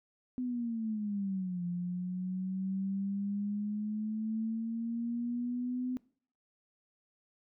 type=exponential two-way sweep; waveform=sine; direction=down then up; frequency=254.2 to 174.61 to 254.2 Hz; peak=-32 dBFS; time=0.38-5.97 s; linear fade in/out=0 ms; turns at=1.65 s; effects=noise-tail reverb RT60 0.5 s tail -21 dB re dry